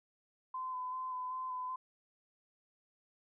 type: tone with vibrato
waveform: sine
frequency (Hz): 1019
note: C6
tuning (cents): -46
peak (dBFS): -37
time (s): 0.54-1.76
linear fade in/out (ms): 5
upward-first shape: square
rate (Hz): 2.6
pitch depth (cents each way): 16
effects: none